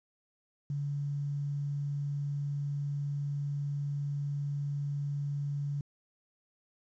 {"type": "tone with quantisation", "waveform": "sine", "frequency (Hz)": 143.1, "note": "D3", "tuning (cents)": -45, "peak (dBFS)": -31, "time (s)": [0.7, 5.81], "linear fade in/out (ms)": 2, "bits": 10, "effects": ["resampled to 16000 Hz"]}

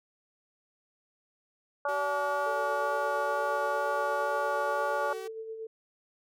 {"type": "harmonic tone", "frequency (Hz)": 286.7, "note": "D4", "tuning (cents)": -42, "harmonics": [2, 3, 4, 5], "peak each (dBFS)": [-31, -33, -34, -35], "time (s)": [1.85, 5.13], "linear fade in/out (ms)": 2}
{"type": "tone with vibrato", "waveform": "sawtooth", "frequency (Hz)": 381, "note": "G4", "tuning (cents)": -49, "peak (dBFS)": -36, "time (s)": [1.88, 5.28], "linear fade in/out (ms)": 10, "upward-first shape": "sine", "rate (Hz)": 2.1, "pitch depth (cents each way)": 16}
{"type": "tone with tremolo", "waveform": "sine", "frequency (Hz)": 444.6, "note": "A4", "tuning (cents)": 18, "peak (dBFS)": -35, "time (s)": [2.46, 5.67], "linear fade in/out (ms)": 5, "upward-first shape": "sine", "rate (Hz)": 8.6, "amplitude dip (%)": 45}
{"effects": []}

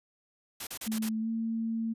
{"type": "noise bursts", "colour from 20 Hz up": "white", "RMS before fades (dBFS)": -38, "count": 5, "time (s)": [0.6, 1.09], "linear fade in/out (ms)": 5, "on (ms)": 70, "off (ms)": 35}
{"type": "tone with pitch glide", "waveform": "sine", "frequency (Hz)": [220, 226.1], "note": ["A3", "A3"], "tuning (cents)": [0, 47], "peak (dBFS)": -29, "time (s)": [0.86, 1.94], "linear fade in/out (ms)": 20, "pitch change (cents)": 47, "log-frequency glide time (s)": [1.2, 1.28]}
{"effects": ["resampled to 32000 Hz"]}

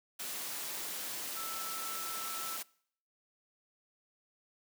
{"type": "tone in noise", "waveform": "sine", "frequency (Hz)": 1323, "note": "E6", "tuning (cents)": 6, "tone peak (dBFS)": -42, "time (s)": [1.36, 2.57], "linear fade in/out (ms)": 10, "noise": "white", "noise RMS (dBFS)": -40, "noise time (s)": [0.19, 2.63], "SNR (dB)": -5, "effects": ["noise-tail reverb RT60 0.6 s tail -23 dB re dry", "high-pass 200 Hz 12 dB/octave"]}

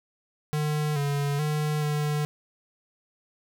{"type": "tone with pitch steps", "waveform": "square", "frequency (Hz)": [150.8, 142.6, 151.2, 149.2], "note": ["D3", "C#3", "D#3", "D3"], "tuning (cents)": [46, 49, -49, 28], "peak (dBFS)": -25, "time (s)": [0.53, 2.25], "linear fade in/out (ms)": 0, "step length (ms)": 430, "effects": []}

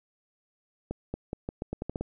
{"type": "accelerating click train", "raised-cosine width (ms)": 2, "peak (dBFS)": -19, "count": 10, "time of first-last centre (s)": [0.91, 2.01], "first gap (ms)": 230, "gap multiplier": 0.83, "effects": []}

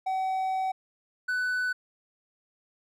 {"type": "tone pair in turn", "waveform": "triangle", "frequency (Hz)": [758, 1495.6], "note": ["F#5", "F#6"], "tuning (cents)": [42, 18], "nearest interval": "octave", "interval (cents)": 1176, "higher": "second", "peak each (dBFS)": -24, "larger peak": "neither", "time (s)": [[0.06, 0.72], [1.28, 1.73]], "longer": "first", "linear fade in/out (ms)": 10, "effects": []}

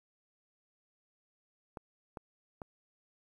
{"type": "clicks", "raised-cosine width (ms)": 1, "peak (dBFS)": -28, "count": 3, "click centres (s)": [1.772, 2.172, 2.618], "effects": ["10-bit"]}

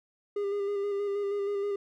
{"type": "tone with vibrato", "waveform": "triangle", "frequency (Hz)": 403.6, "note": "G#4", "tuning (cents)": -49, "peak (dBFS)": -26, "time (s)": [0.36, 1.76], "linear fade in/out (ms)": 5, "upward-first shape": "square", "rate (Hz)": 6.3, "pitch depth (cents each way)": 22, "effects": []}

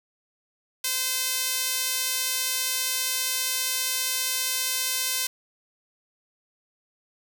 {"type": "tone with high-pass filter", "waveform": "sawtooth", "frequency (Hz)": 515, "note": "C5", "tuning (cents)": -28, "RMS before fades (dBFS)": -27, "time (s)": [0.84, 5.27], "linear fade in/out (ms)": 5, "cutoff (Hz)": 3800, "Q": 0.52, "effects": []}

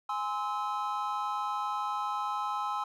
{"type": "chord", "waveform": "triangle", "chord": "Ab augmented", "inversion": "none", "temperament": "just", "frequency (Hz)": [830.6, 1038.3, 1297.8], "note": ["Ab5", "C6", "E6"], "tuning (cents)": [0, -14, -27], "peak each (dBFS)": -33, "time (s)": [0.09, 2.84], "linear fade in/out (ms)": 5, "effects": []}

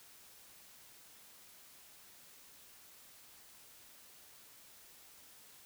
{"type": "silence", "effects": ["white hiss -59 dBFS RMS until 5.65 s"]}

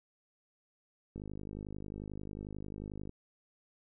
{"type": "click train", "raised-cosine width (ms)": 3, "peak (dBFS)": -30, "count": 100, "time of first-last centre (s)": [1.16, 3.094], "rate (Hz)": 51.2, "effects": []}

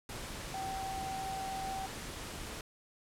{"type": "tone in noise", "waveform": "sine", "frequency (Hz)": 770, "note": "G5", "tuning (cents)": -31, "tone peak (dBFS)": -37, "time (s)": [0.54, 1.86], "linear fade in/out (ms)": 2, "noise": "pink", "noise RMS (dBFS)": -43, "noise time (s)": [0.09, 2.61], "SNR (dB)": 3, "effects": ["low-pass 11000 Hz 12 dB/octave"]}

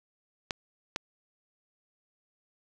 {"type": "clicks", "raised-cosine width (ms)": 0.2, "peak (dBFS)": -13, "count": 2, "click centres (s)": [0.508, 0.961], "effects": []}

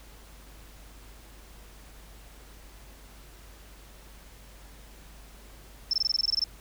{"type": "tone bursts", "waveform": "sine", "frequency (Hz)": 5320, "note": "E8", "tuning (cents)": 15, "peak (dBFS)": -22, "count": 12, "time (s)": [5.91, 6.44], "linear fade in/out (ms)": 2, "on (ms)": 24, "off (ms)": 22, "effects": ["added 50 Hz sine -49 dBFS peak until 6.6 s", "pink hiss -53 dBFS RMS until 6.6 s"]}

